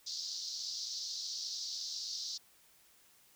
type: band-pass noise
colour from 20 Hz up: pink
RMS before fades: -41 dBFS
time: 0.06-2.38 s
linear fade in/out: 10 ms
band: 4200 to 5800 Hz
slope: 48 dB/octave
effects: white hiss -65 dBFS RMS until 3.35 s